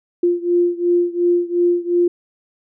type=beating tone pair; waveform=sine; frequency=348.6 / 351.4 Hz; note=F4 / F4; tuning=-3 / +11 cents; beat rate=2.8 Hz; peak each=-16 / -18 dBFS; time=0.23-2.08 s; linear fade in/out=5 ms; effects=none